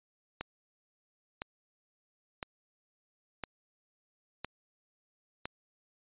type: click train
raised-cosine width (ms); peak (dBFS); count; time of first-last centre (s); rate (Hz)
0.3; -20; 6; 0.41-5.455; 0.991
effects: resampled to 8000 Hz